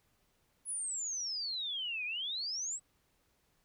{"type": "exponential two-way sweep", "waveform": "sine", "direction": "down then up", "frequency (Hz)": [10510, 2398, 8090], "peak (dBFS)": -35, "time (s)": [0.65, 2.8], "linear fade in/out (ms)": 50, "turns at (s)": 2.05, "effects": ["pink hiss -74 dBFS RMS until 3.64 s"]}